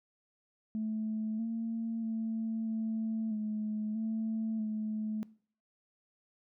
sine tone with pitch steps, 217.8 / 227.2 / 223.6 / 221.9 / 213.9 / 221.7 / 215.7 Hz, A3 / A#3 / A3 / A3 / A3 / A3 / A3, -17 / -44 / +28 / +15 / -49 / +13 / -34 cents, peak -31 dBFS, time 0.75-5.23 s, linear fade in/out 0 ms, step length 640 ms, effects noise-tail reverb RT60 0.5 s tail -22 dB re dry + tanh soft clip ceiling -27 dBFS

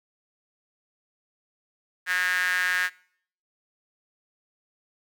sawtooth tone with high-pass filter, 181.6 Hz, F#3, 32 cents flat, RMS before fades -25 dBFS, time 2.06-2.9 s, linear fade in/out 50 ms, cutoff 1700 Hz, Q 8.1, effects noise-tail reverb RT60 0.6 s tail -22 dB re dry

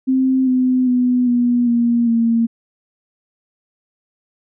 sine tone with pitch steps, 261.6 / 255 / 248.6 / 242.4 / 236.3 / 230.4 Hz, C4 / C4 / B3 / B3 / A#3 / A#3, 0 / -44 / +12 / -32 / +24 / -20 cents, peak -12 dBFS, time 0.07-2.47 s, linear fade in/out 20 ms, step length 400 ms, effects none

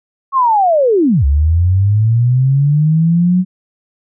sine linear two-way sweep, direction down then up, 1108.7 to 67.2 to 186.1 Hz, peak -8 dBFS, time 0.32-3.45 s, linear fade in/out 50 ms, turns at 1.25 s, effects none

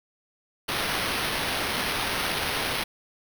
white noise with sample-and-hold, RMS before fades -28 dBFS, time 0.68-2.84 s, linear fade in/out 10 ms, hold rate 7350 Hz, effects none

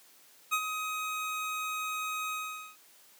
25% pulse tone with ADSR envelope, 1259 Hz, D#6, 20 cents sharp, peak -21 dBFS, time 0.51-2.77 s, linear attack 24 ms, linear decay 65 ms, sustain -8 dB, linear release 450 ms, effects white hiss -59 dBFS RMS until 3.19 s + high-pass 200 Hz 12 dB/octave

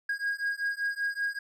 triangle beating tone pair, 1633 / 1638.2 Hz, G#6 / G#6, -30 / -24 cents, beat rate 5.2 Hz, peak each -30 / -30 dBFS, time 0.09-1.39 s, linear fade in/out 5 ms, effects none

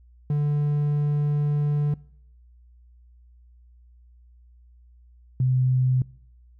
triangle / sine tone pair in turn, 146.83 / 128.22 Hz, D3 / C3, 0 / -35 cents, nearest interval major second, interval 235 cents, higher first, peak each -18 dBFS, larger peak neither, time 0.3-1.94 / 5.4-6.02 s, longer first, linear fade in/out 2 ms, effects noise-tail reverb RT60 0.7 s tail -23 dB re dry + added 60 Hz sine -50 dBFS peak until 6.59 s

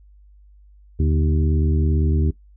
harmonic tone with a mistuned harmonic, 77.78 Hz, D#2, in tune, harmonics 1 / 2 / 3 / 4 / 5, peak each -17 / -23 / -27 / -29 / -31 dBFS, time 0.99-2.31 s, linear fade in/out 10 ms, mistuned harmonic 2, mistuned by -90 cents, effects noise-tail reverb RT60 0.1 s tail -17 dB re dry + added 50 Hz sine -46 dBFS peak until 2.56 s

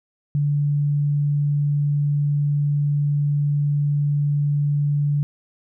sine tone, 145.2 Hz, D3, 19 cents flat, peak -17 dBFS, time 0.35-5.23 s, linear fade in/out 0 ms, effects none

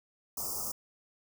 white band-stop noise, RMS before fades -36 dBFS, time 0.37-0.72 s, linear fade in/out 5 ms, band 1300 to 4900 Hz, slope 96 dB/octave, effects none

